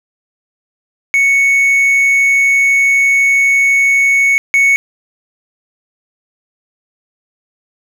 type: tone pair in turn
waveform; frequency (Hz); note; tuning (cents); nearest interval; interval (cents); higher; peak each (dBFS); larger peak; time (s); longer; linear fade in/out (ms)
triangle; 2217 / 2217; C#7 / C#7; 0 / 0; unison; 0; neither; -6 / -5; second; 1.14-4.38 / 4.54-4.76; first; 0
effects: none